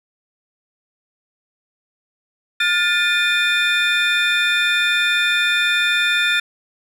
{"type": "tone cluster", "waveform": "triangle", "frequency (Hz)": [1420, 1761, 2437, 3577], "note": ["F6", "A6", "D#7", "A7"], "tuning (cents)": [28, 1, -37, 28], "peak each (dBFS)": -19, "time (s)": [2.6, 6.4], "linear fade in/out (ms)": 5, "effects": []}